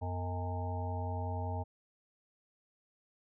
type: harmonic tone with a mistuned harmonic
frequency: 90.5 Hz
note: F#2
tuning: 38 cents flat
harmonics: 1 / 3 / 5 / 7 / 9 / 10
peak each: -35 / -46 / -47 / -45 / -43 / -46 dBFS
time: 0.01-1.64 s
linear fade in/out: 20 ms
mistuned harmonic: 3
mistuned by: -140 cents
effects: none